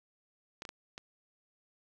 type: clicks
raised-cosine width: 0.2 ms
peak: -24 / -25 / -26 / -26 dBFS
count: 4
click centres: 0.621 / 0.652 / 0.691 / 0.979 s
effects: none